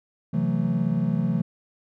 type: chord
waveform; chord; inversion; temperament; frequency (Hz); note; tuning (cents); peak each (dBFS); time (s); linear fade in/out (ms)
triangle; F# half-diminished seventh; second; just; 133.2 / 166.5 / 185 / 222; C3 / E3 / F#3 / A3; +31 / +18 / 0 / +16; -27 / -23 / -25 / -25; 0.33-1.42; 10
effects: none